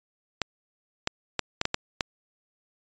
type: clicks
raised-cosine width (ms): 0.2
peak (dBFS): -7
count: 7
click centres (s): 0.417 / 1.074 / 1.393 / 1.614 / 1.654 / 1.744 / 2.008
effects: resampled to 16000 Hz